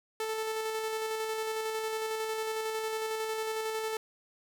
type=tone with tremolo; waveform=sawtooth; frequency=440 Hz; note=A4; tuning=in tune; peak=-27 dBFS; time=0.2-3.97 s; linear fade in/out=2 ms; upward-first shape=square; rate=11 Hz; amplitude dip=25%; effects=none